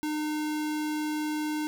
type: tone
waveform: square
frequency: 304.1 Hz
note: D#4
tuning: 40 cents flat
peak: -29 dBFS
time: 0.03-1.67 s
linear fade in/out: 0 ms
effects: none